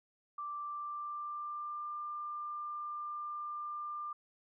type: tone with pitch glide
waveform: sine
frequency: 1174.7 to 1193.9 Hz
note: D6 to D6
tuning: 0 to +28 cents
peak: -38 dBFS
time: 0.38-4.13 s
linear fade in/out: 5 ms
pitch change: +28 cents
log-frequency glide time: 0.59-1.88 s
effects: none